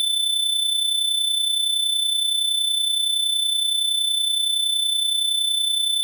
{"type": "tone with amplitude modulation", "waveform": "square", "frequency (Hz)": 3520, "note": "A7", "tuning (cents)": 0, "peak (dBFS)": -17, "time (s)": [0, 6.03], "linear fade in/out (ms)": 0, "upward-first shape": "sine", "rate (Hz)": 30.7, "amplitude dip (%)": 55, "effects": []}